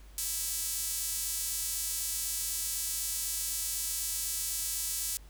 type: tone with high-pass filter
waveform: sawtooth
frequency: 328 Hz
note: E4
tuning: 9 cents flat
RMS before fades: -34 dBFS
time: 0.18-5.17 s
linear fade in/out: 0 ms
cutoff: 7800 Hz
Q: 0.94
effects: added 50 Hz sine -49 dBFS peak until 5.29 s + pink hiss -60 dBFS RMS until 5.29 s